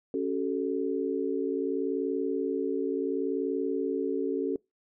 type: chord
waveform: sine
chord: F# minor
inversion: second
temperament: equal with one note detuned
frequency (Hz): 277.2 / 379.3 / 440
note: C#4 / F#4 / A4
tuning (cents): 0 / +43 / 0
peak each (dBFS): -31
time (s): 0.14-4.56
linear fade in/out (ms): 2
effects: noise-tail reverb RT60 0.2 s tail -24 dB re dry